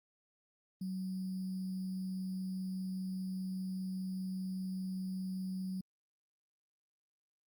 sine tone with sample-and-hold, 187.5 Hz, F#3, 23 cents sharp, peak -36 dBFS, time 0.81-5.81 s, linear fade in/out 5 ms, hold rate 4900 Hz, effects Opus 32 kbps

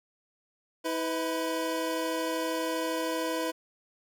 25% pulse tone pair together, 322.3 / 499.8 Hz, E4 / B4, -39 / +21 cents, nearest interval minor sixth, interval 760 cents, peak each -28 dBFS, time 0.84-3.52 s, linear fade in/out 20 ms, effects none

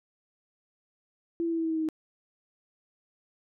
sine tone with pitch steps, 336.5 / 333.2 / 330 / 326.7 / 323.5 / 320.4 / 317.2 / 314.1 Hz, E4 / E4 / E4 / E4 / E4 / E4 / D#4 / D#4, +36 / +19 / +2 / -15 / -32 / -49 / +33 / +16 cents, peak -26 dBFS, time 1.4-1.888 s, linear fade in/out 0 ms, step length 61 ms, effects none

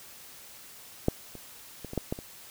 clicks, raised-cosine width 2 ms, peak -9 / -29 / -25 / -24 / -14 / -16 / -26 dBFS, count 7, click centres 1.084 / 1.353 / 1.847 / 1.934 / 1.977 / 2.125 / 2.189 s, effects white hiss -49 dBFS RMS until 2.5 s

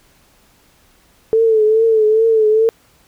sine tone with vibrato, 440.6 Hz, A4, 2 cents sharp, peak -9 dBFS, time 1.33-2.69 s, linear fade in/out 0 ms, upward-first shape triangle, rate 2.4 Hz, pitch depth 64 cents each way, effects pink hiss -53 dBFS RMS until 3.07 s

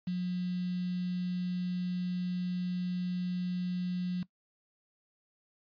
sine tone with quantisation, 180 Hz, F#3, 47 cents flat, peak -30 dBFS, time 0.07-4.23 s, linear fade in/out 5 ms, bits 8, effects noise-tail reverb RT60 0.1 s tail -19 dB re dry + resampled to 11025 Hz

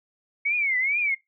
sine tone with vibrato, 2207 Hz, C#7, 8 cents flat, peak -21 dBFS, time 0.45-1.15 s, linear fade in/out 10 ms, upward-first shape triangle, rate 2.3 Hz, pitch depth 200 cents each way, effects noise-tail reverb RT60 0.2 s tail -23 dB re dry

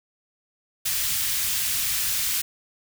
white band-stop noise, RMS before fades -25 dBFS, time 0.85-2.42 s, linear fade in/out 10 ms, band 120 to 1800 Hz, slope 12 dB/octave, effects none

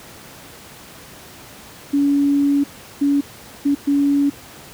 sine tone bursts at uneven times, 283.3 Hz, C#4, 38 cents sharp, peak -13 dBFS, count 4, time 1.93-2.64 / 3.01-3.21 / 3.65-3.75 / 3.87-4.3 s, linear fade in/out 10 ms, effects pink hiss -40 dBFS RMS until 4.73 s + high-pass 80 Hz 12 dB/octave

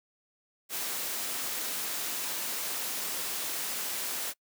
white noise, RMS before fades -34 dBFS, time 0.69-4.34 s, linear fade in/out 50 ms, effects noise-tail reverb RT60 0.1 s tail -25 dB re dry + high-pass 200 Hz 12 dB/octave

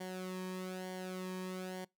sawtooth tone with flanger, 185 Hz, F#3, in tune, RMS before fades -42 dBFS, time 0-1.85 s, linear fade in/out 10 ms, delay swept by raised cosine 0.78 to 1.44 ms, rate 1.1 Hz, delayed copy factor -0.7, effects noise-tail reverb RT60 0.2 s tail -25 dB re dry

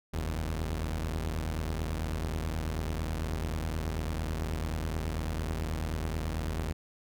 sawtooth tone pair together, 44.15 / 79.1 Hz, F1 / D#2, +20 / +29 cents, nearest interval minor seventh, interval 1009 cents, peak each -31 / -29 dBFS, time 0.13-6.73 s, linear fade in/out 10 ms, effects none

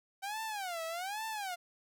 sawtooth tone with vibrato, 760 Hz, F#5, 46 cents sharp, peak -33 dBFS, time 0.22-1.56 s, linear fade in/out 20 ms, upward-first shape sine, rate 1.2 Hz, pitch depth 270 cents each way, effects none

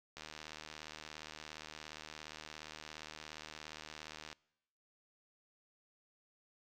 click train, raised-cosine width 0.2 ms, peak -29 dBFS, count 322, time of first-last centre 0.17-4.328 s, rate 77.2 Hz, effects noise-tail reverb RT60 0.9 s tail -25 dB re dry

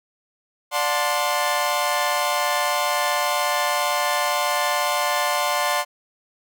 sawtooth chord, D dominant seventh, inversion none, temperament equal with one note detuned, 587.3 / 724.3 / 880 / 1046.5 Hz, D5 / F#5 / A5 / C6, 0 / -37 / 0 / 0 cents, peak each -22 / -22 / -24 / -20 dBFS, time 0.71-5.85 s, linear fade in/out 50 ms, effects none

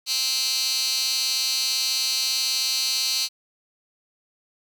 15% pulse tone with high-pass filter, 261.6 Hz, C4, in tune, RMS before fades -24 dBFS, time 0.06-3.29 s, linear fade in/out 50 ms, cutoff 4200 Hz, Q 3.1, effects none

